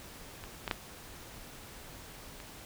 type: clicks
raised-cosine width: 0.3 ms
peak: -27 / -18 / -13 / -30 dBFS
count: 4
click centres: 0.439 / 0.678 / 0.712 / 2.402 s
effects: pink hiss -49 dBFS RMS until 2.65 s